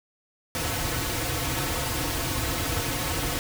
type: noise with comb filter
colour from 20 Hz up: pink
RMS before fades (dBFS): -28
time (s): 0.55-3.39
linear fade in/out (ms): 0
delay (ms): 5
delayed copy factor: -0.9
effects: none